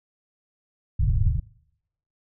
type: low-pass noise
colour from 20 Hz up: pink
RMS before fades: -21 dBFS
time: 0.99-1.4 s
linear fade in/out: 10 ms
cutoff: 150 Hz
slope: 96 dB/octave
effects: noise-tail reverb RT60 0.8 s tail -24 dB re dry